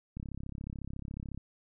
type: click train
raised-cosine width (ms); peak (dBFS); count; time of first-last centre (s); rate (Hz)
5; -28; 42; 0.17-1.376; 34
effects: none